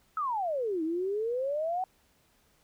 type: exponential two-way sweep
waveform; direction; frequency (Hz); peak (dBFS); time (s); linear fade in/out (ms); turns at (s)
sine; down then up; 1318.5 to 311.1 to 762; -28; 0.17-1.84; 2; 0.83
effects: pink hiss -67 dBFS RMS until 2.63 s